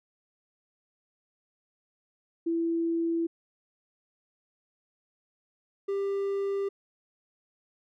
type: tone pair in turn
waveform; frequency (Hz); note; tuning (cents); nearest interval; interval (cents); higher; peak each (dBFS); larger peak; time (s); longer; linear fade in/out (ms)
sine / triangle; 333.1 / 396.1; E4 / G4; +18 / +18; minor third; 300; second; -25; neither; 2.46-3.27 / 5.88-6.69; neither; 10
effects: none